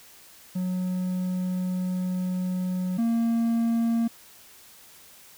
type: tone pair in turn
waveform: triangle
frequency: 183 / 230.6 Hz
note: F#3 / A#3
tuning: -19 / -19 cents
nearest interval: major third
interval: 400 cents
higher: second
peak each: -23 / -19 dBFS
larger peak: second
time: 0.55-2.98 / 2.98-4.08 s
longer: first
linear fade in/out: 10 ms
effects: white hiss -51 dBFS RMS until 5.37 s